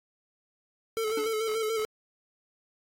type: tone with vibrato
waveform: square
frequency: 440 Hz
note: A4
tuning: in tune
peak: -28 dBFS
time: 0.97-1.85 s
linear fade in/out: 0 ms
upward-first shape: square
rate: 6.9 Hz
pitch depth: 36 cents each way
type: tone with exponential decay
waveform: square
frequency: 293.8 Hz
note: D4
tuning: 1 cent sharp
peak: -31 dBFS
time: 1.17-1.37 s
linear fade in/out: 5 ms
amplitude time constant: 42 ms
effects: AAC 48 kbps